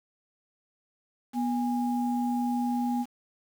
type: tone pair together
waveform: sine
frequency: 243.8 / 820 Hz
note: B3 / G#5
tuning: -22 / -22 cents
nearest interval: octave + major sixth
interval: 2100 cents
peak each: -26 / -32 dBFS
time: 1.33-3.06 s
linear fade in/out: 50 ms
effects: 8-bit